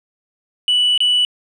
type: tone with dropouts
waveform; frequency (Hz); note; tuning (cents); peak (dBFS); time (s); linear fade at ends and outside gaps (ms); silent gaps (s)
sine; 2960; F#7; 0; -10; 0.68-1.25; 1; 0.977-1.004
effects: tanh soft clip ceiling -10 dBFS